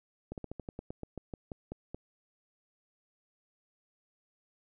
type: slowing click train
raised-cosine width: 2 ms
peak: -26 dBFS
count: 14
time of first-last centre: 0.32-1.946 s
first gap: 58 ms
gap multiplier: 1.12
effects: none